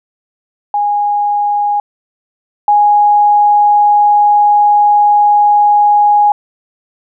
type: tone pair in turn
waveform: sine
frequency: 824 / 828.3 Hz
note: G#5 / G#5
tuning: -14 / -5 cents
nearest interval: unison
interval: 9 cents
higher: second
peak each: -10 / -5 dBFS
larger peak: second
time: 0.74-1.8 / 2.68-6.32 s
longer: second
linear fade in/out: 2 ms
effects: none